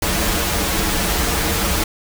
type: noise with comb filter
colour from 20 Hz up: pink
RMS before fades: -19 dBFS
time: 0.02-1.84 s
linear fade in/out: 5 ms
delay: 7.8 ms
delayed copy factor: -0.85
effects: none